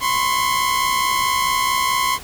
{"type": "tone pair together", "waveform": "sawtooth", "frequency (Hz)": [1017, 1081.6], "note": ["C6", "C#6"], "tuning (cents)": [-50, -43], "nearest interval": "minor second", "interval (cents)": 107, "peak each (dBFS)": -16, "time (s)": [0, 2.19], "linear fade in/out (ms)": 50, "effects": ["pink hiss -37 dBFS RMS until 2.23 s"]}